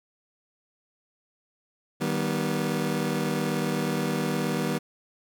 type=chord; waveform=25% pulse; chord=Eb augmented; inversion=none; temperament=just; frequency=155.56 / 194.45 / 243.1 Hz; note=Eb3 / G3 / B3; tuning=0 / -14 / -27 cents; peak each=-26 dBFS; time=2-4.79 s; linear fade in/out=20 ms; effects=none